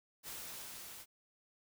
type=noise with level ramp; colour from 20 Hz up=white; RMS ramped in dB=-45 to -51 dBFS; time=0.23-1.06 s; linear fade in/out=50 ms; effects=none